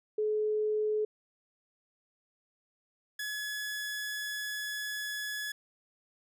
sine / sawtooth tone pair in turn, 427.1 / 1697.6 Hz, G#4 / G#6, +48 / +38 cents, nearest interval 2 octaves, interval 2390 cents, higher second, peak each -27 / -31 dBFS, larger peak first, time 0.18-1.05 / 3.19-5.52 s, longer second, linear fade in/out 5 ms, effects none

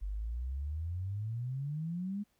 sine exponential sweep, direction up, 47.1 to 210 Hz, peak -34 dBFS, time 0.01-2.24 s, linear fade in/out 20 ms, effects pink hiss -75 dBFS RMS until 2.39 s

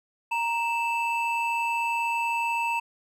triangle tone pair together, 932.3 / 2641 Hz, A#5 / E7, 0 / +3 cents, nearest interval octave + tritone, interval 1803 cents, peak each -24 / -27 dBFS, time 0.31-2.8 s, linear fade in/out 10 ms, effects none

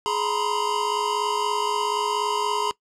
square tone cluster, 419.1 / 932 / 976 / 1033 Hz, G#4 / A#5 / B5 / C6, +16 / -1 / -21 / -22 cents, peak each -29 dBFS, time 0.06-2.71 s, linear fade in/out 0 ms, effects noise-tail reverb RT60 0.1 s tail -20 dB re dry + low-pass 8000 Hz 12 dB/octave

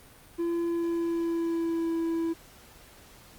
triangle tone with pitch glide, 339.6 to 330.5 Hz, F4 to E4, -48 to +5 cents, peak -24 dBFS, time 0.38-2.34 s, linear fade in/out 20 ms, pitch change -47 cents, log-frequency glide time 0.64-1.93 s, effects pink hiss -53 dBFS RMS until 3.38 s + Opus 32 kbps

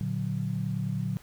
sine chord, Bb augmented, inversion none, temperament equal, 116.54 / 146.83 / 185 Hz, Bb2 / D3 / F#3, 0 / 0 / 0 cents, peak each -32 dBFS, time 0.01-1.17 s, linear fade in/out 0 ms, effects pink hiss -55 dBFS RMS until 1.22 s

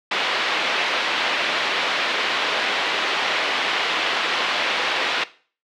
white low-pass noise, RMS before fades -22 dBFS, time 0.11-5.24 s, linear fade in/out 5 ms, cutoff 3500 Hz, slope 24 dB/octave, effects noise-tail reverb RT60 0.4 s tail -17 dB re dry + high-pass 400 Hz 12 dB/octave

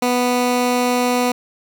15% pulse tone, 246.9 Hz, B3, in tune, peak -9 dBFS, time 0.02-1.32 s, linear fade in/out 5 ms, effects none

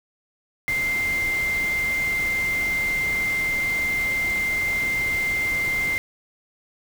sine tone in noise, 2093 Hz, C7, in tune, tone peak -21 dBFS, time 0.68-5.98 s, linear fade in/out 0 ms, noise pink, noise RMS -34 dBFS, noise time 0.68-5.98 s, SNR +10 dB, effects none

